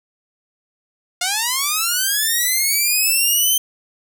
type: linear sweep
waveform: 5% pulse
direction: up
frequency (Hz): 698.5 to 3124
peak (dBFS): -6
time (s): 1.21-3.58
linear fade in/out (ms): 5
effects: none